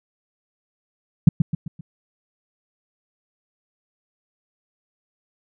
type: tone with echo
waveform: sine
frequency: 159.3 Hz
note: D#3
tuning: 41 cents sharp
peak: -4 dBFS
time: 1.27-1.29 s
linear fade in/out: 5 ms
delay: 130 ms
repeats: 4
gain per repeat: -7 dB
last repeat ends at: 1.81 s
effects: none